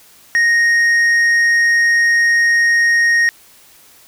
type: tone with tanh clipping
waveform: sine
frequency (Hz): 1864.7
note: A#6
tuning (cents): 0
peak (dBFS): -11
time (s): 0.35-3.29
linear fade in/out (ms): 0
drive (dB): 6
effects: white hiss -46 dBFS RMS until 4.07 s